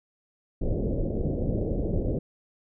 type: low-pass noise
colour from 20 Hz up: pink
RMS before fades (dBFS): -27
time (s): 0.61-2.19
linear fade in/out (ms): 10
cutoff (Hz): 580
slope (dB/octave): 48
effects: none